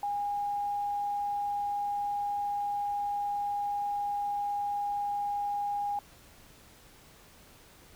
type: tone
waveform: sine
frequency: 816 Hz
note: G#5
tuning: 31 cents flat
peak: -29 dBFS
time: 0.03-5.99 s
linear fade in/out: 2 ms
effects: pink hiss -56 dBFS RMS until 7.95 s